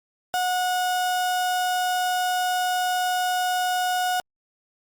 35% pulse tone, 729 Hz, F#5, 26 cents flat, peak -20 dBFS, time 0.34-4.2 s, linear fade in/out 0 ms, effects Opus 48 kbps

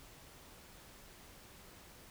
silence, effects pink hiss -57 dBFS RMS until 2.1 s

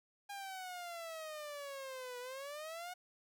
sawtooth exponential two-way sweep, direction down then up, 812 to 488.2 to 733 Hz, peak -40 dBFS, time 0.29-2.94 s, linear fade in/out 10 ms, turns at 2.19 s, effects none

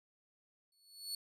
sawtooth tone with exponential growth, 4415 Hz, C#8, 8 cents flat, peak -34 dBFS, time 0.72-1.15 s, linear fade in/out 2 ms, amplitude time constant 93 ms, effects resampled to 32000 Hz

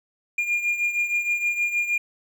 triangle beating tone pair, 2412 / 2418.4 Hz, D7 / D#7, +46 / -50 cents, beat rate 6.4 Hz, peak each -21 / -27 dBFS, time 0.38-1.98 s, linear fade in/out 5 ms, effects none

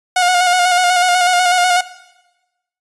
sawtooth tone with vibrato, 721 Hz, F#5, 45 cents flat, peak -7 dBFS, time 0.16-1.81 s, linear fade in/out 5 ms, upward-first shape square, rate 8.1 Hz, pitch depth 30 cents each way, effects noise-tail reverb RT60 1.0 s tail -17 dB re dry + resampled to 24000 Hz

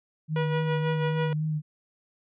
sine tone with vibrato, 153.7 Hz, D#3, 21 cents flat, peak -25 dBFS, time 0.28-1.62 s, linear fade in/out 50 ms, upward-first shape sine, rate 3.6 Hz, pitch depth 30 cents each way
sawtooth tone with tremolo, 483.8 Hz, B4, 36 cents flat, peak -22 dBFS, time 0.36-1.33 s, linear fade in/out 2 ms, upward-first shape sine, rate 6.1 Hz, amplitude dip 55%
effects resampled to 8000 Hz

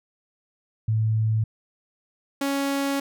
sine / sawtooth tone pair in turn, 110 / 277.7 Hz, A2 / C#4, 0 / +3 cents, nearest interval octave + major third, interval 1603 cents, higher second, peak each -19 dBFS, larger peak neither, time 0.88-1.44 / 2.41-3 s, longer second, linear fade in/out 5 ms, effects none

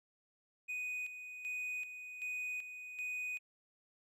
triangle tone with tremolo, 2489 Hz, D#7, in tune, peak -36 dBFS, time 0.68-3.39 s, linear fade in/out 20 ms, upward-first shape square, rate 1.3 Hz, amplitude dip 60%, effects none

